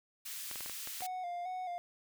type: high-pass noise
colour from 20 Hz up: white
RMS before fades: -43 dBFS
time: 0.25-1.07 s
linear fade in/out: 10 ms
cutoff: 1900 Hz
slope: 12 dB/octave
type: clicks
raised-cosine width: 0.3 ms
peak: -28 dBFS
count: 7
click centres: 0.513 / 0.558 / 0.607 / 0.661 / 0.697 / 0.874 / 1.007 s
type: tone with vibrato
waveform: triangle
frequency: 720 Hz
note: F#5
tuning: 47 cents flat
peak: -35 dBFS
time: 1.02-1.78 s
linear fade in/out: 0 ms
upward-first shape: square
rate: 2.3 Hz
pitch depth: 44 cents each way
effects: none